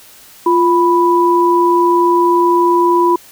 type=tone pair together; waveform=sine; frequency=347.9 / 987.8 Hz; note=F4 / B5; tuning=-7 / 0 cents; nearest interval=octave + tritone; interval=1807 cents; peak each=-11 dBFS; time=0.46-3.16 s; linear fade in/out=5 ms; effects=white hiss -41 dBFS RMS until 3.31 s